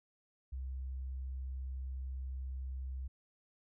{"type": "tone", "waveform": "sine", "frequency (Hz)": 65.3, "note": "C2", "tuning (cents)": -3, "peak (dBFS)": -38, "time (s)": [0.52, 3.08], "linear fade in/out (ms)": 10, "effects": []}